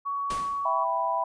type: tone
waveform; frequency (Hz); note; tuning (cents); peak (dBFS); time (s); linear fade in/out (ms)
sine; 1123; C#6; +22; -27; 0.05-0.85; 20
type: noise with exponential decay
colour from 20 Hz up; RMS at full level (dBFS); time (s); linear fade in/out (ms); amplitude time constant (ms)
pink; -33; 0.3-0.76; 5; 100
type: chord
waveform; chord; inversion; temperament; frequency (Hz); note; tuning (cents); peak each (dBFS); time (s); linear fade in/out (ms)
sine; E minor; none; equal; 659.3 / 784 / 987.8; E5 / G5 / B5; 0 / 0 / 0; -30 / -31 / -26; 0.65-1.24; 5
effects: resampled to 22050 Hz